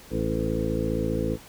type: harmonic tone with a mistuned harmonic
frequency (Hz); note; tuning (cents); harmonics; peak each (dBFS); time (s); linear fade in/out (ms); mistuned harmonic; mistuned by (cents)
55; A1; 0; 1 / 2 / 3 / 4 / 5 / 6 / 8 / 9; -32 / -32 / -32 / -32 / -32 / -32 / -32 / -32; 0.1-1.38; 50; 9; +25
effects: pink hiss -48 dBFS RMS until 1.48 s